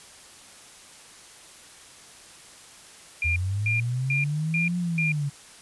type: tone bursts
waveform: sine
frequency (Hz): 2400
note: D7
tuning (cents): +37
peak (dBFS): -23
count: 5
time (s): 3.22-5.12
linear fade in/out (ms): 2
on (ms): 140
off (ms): 300
type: linear two-way sweep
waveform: sine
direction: up then down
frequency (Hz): 80 to 178.2 to 139.4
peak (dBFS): -24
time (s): 3.24-5.3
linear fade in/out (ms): 20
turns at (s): 4.78
effects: white hiss -48 dBFS RMS until 5.61 s + resampled to 24000 Hz